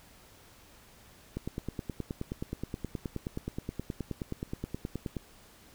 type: click train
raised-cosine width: 3 ms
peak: -21 dBFS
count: 37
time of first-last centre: 1.37-5.167 s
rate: 9.48 Hz
effects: pink hiss -57 dBFS RMS until 5.74 s